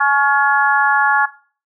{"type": "harmonic tone with a mistuned harmonic", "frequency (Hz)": 282.1, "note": "C#4", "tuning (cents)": 30, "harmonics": [3, 4, 5, 6], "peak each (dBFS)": [-17, -17, -17, -17], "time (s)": [0, 1.26], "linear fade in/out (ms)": 10, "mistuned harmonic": 4, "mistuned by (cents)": -26, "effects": ["noise-tail reverb RT60 0.4 s tail -17 dB re dry"]}